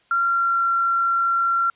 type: tone with pitch glide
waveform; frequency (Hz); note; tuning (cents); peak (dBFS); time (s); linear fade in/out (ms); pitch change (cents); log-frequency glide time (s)
sine; 1377 to 1367.5; F6 to F6; -25 to -37; -17; 0.11-1.7; 2; -12; 0.27-0.64
effects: white hiss -60 dBFS RMS until 1.75 s + resampled to 8000 Hz